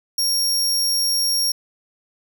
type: tone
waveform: sawtooth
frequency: 5570 Hz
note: F8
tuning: 5 cents flat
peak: -15 dBFS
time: 0.18-1.52 s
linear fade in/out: 5 ms
effects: none